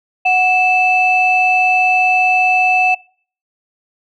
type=tone pair together; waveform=sine; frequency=740 / 2635 Hz; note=F#5 / E7; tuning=0 / -1 cents; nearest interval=octave + minor seventh; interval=2199 cents; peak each=-12 dBFS; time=0.25-2.95 s; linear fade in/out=10 ms; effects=noise-tail reverb RT60 0.5 s tail -25 dB re dry + tanh soft clip ceiling -2 dBFS